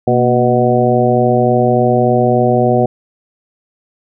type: harmonic tone with a mistuned harmonic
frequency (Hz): 123.47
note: B2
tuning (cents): 0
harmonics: 1 / 2 / 3 / 4 / 5 / 6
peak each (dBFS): -16 / -16 / -16 / -16 / -16 / -16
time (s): 0.07-2.86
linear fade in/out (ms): 5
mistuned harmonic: 2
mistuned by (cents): -71
effects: none